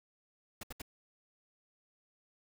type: noise bursts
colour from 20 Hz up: pink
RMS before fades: -43 dBFS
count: 3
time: 0.61-0.819 s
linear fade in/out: 5 ms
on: 23 ms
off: 70 ms
effects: none